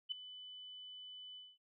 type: tone with ADSR envelope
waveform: sine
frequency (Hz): 3000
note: F#7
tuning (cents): +23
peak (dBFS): -34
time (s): 0.09-1.58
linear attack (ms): 27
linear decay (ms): 7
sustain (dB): -15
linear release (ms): 220
effects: none